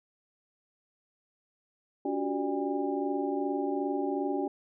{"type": "tone cluster", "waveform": "sine", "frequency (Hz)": [285.1, 359.2, 381.8, 593, 806], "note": ["C#4", "F4", "G4", "D5", "G5"], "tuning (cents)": [49, 49, -46, 17, 48], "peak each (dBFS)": [-32, -36, -33, -39, -36], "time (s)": [2.05, 4.48], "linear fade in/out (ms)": 5, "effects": []}